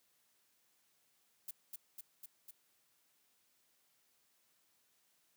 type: noise with echo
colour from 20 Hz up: violet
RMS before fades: -44 dBFS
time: 1.48-1.51 s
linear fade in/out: 5 ms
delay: 250 ms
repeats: 4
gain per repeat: -2 dB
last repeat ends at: 2.51 s
effects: white hiss -75 dBFS RMS until 5.36 s + high-pass 100 Hz 12 dB/octave